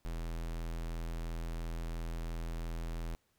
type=tone; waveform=square; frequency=41.46 Hz; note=E1; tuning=11 cents sharp; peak=-37 dBFS; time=0.05-3.15 s; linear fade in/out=0 ms; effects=pink hiss -75 dBFS RMS until 3.38 s